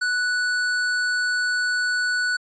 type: tone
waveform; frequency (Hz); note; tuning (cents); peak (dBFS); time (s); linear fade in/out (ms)
square; 1480; F#6; 0; -21; 0.01-2.37; 10
effects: resampled to 16000 Hz